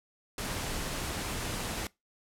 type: noise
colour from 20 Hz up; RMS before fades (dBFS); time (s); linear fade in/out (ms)
pink; -35; 0.38-1.87; 2
effects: noise-tail reverb RT60 0.2 s tail -22 dB re dry + low-pass 12000 Hz 12 dB/octave